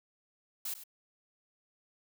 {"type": "noise with echo", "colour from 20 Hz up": "blue", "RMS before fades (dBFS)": -37, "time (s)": [0.65, 0.74], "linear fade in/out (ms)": 5, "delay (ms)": 98, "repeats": 1, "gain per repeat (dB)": -12, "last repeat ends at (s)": 0.838, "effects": []}